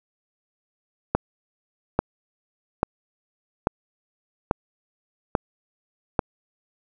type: click train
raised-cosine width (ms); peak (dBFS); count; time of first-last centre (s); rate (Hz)
1; -4; 7; 1.15-6.192; 1.19
effects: none